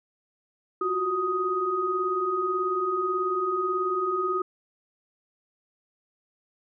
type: tone cluster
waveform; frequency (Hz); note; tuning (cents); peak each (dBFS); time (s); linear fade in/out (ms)
sine; 354.3 / 372.6 / 1249; F4 / F#4 / D#6; +25 / +12 / +6; -34 / -28 / -26; 0.81-4.42; 5
effects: none